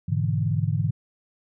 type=chord; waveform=sine; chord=E dominant seventh; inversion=first; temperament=equal; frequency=103.83 / 123.47 / 146.83 / 164.81 Hz; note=G#2 / B2 / D3 / E3; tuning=0 / 0 / 0 / 0 cents; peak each=-25 / -28 / -26 / -28 dBFS; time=0.08-0.91 s; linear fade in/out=10 ms; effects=none